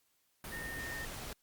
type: tone in noise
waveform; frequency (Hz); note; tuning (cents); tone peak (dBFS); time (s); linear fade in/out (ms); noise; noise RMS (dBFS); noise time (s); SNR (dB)
sine; 1831; A#6; -32; -41; 0.52-1.05; 2; pink; -44; 0.44-1.33; 0
effects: white hiss -75 dBFS RMS until 1.42 s + Opus 48 kbps